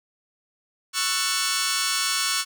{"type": "chord", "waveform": "10% pulse", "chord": "F# minor seventh", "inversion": "second", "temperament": "just", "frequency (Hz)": [1110, 1332, 1480, 1776], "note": ["C#6", "E6", "F#6", "A6"], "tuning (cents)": [2, 18, 0, 16], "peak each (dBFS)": [-19, -21, -20, -23], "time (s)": [0.93, 2.45], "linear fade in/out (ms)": 50, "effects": []}